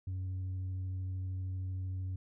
sine tone with vibrato, 93.2 Hz, F#2, 13 cents sharp, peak -32 dBFS, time 0.07-2.16 s, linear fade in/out 5 ms, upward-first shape sine, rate 13 Hz, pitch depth 8 cents each way, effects tanh soft clip ceiling -34 dBFS

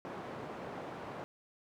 white band-pass noise, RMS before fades -44 dBFS, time 0.05-1.24 s, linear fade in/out 0 ms, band 120 to 840 Hz, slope 12 dB/octave, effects none

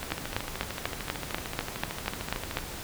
two click trains, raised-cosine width 0.3 ms, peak -17 / -11 dBFS, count 35 / 11, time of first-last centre 0.03-2.586 / 0.12-2.571 s, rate 13.3 / 4.08 Hz, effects pink hiss -39 dBFS RMS until 2.83 s

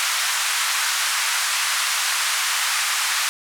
pink band-pass noise, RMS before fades -22 dBFS, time 0-3.29 s, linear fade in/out 0 ms, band 1100 to 11000 Hz, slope 24 dB/octave, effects none

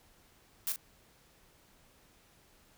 blue noise with echo, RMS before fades -33 dBFS, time 0.67-0.72 s, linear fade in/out 0 ms, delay 40 ms, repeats 1, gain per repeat -8 dB, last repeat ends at 0.76 s, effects pink hiss -64 dBFS RMS until 2.77 s

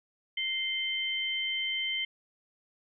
sine tone pair together, 2093 / 3102 Hz, C7 / G7, 0 / -19 cents, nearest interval perfect fifth, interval 681 cents, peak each -33 / -31 dBFS, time 0.37-2.05 s, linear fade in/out 5 ms, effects none

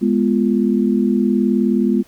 sine chord, F diminished, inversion first, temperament equal with one note detuned, 207.7 / 246.9 / 346.8 Hz, Ab3 / Cb4 / F4, 0 / 0 / -12 cents, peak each -16 / -17 / -20 dBFS, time 0.01-2.03 s, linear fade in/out 20 ms, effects pink hiss -51 dBFS RMS until 2.07 s

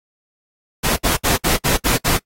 pink noise bursts, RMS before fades -17 dBFS, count 7, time 0.83-2.182 s, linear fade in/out 20 ms, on 140 ms, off 62 ms, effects noise-tail reverb RT60 0.1 s tail -23 dB re dry + AAC 48 kbps

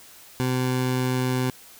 20% pulse tone, 127.7 Hz, C3, 42 cents flat, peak -17 dBFS, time 0.4-1.5 s, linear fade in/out 0 ms, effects white hiss -48 dBFS RMS until 1.79 s

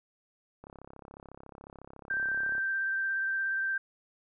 click train, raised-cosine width 1 ms, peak -33 dBFS, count 67, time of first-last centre 0.64-2.581 s, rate 34 Hz
sine tone with vibrato, 1568 Hz, G6, in tune, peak -28 dBFS, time 2.1-3.78 s, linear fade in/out 5 ms, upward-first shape triangle, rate 17 Hz, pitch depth 16 cents each way
effects none

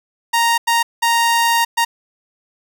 sawtooth tone bursts at uneven times, 931 Hz, A#5, 2 cents flat, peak -9 dBFS, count 4, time 0.33-0.58 / 0.67-0.83 / 1.02-1.65 / 1.77-1.85 s, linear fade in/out 10 ms, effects none

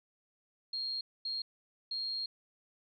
sine tone bursts at uneven times, 4240 Hz, C8, 22 cents sharp, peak -34 dBFS, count 3, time 0.73-1.01 / 1.25-1.42 / 1.91-2.26 s, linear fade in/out 5 ms, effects none

